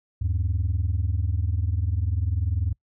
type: tone pair together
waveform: sine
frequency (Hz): 78.02 / 98.3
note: D#2 / G2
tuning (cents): +5 / +5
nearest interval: major third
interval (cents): 400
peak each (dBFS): -23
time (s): 0.21-2.73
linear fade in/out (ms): 10
effects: noise-tail reverb RT60 0.1 s tail -26 dB re dry + tanh soft clip ceiling -17 dBFS